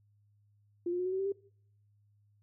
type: tone with pitch steps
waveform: sine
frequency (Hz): 347.8 / 355.5 / 363.4 / 371.5 / 379.7 / 388.1 / 396.8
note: F4 / F4 / F#4 / F#4 / F#4 / G4 / G4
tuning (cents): -7 / +31 / -31 / +7 / +45 / -17 / +21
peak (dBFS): -30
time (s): 0.86-1.322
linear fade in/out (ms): 5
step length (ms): 66
effects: noise-tail reverb RT60 0.6 s tail -21 dB re dry + added 103 Hz sine -65 dBFS peak until 2.42 s